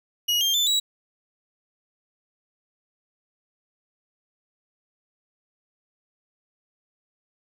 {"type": "tone with pitch steps", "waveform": "35% pulse", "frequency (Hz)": [2896, 3195, 3524, 3888], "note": ["F#7", "G7", "A7", "B7"], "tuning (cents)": [-38, 32, 2, -28], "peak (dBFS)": -18, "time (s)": [0.28, 0.8], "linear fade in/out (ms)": 10, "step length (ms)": 130, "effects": []}